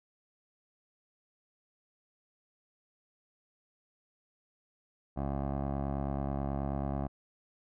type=tone with low-pass filter; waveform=15% pulse; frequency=69.3 Hz; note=C#2; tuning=in tune; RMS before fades=-34 dBFS; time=5.16-7.08 s; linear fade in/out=20 ms; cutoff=810 Hz; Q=1.9; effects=none